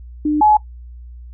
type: tone pair in turn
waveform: sine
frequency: 300.2 / 849.1 Hz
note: D4 / G#5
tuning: +38 / +38 cents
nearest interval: octave + tritone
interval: 1800 cents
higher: second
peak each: -13 / -8 dBFS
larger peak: second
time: 0.25-0.41 / 0.41-0.57 s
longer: neither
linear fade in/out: 5 ms
effects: noise-tail reverb RT60 0.1 s tail -18 dB re dry + added 60 Hz sine -33 dBFS peak until 1.33 s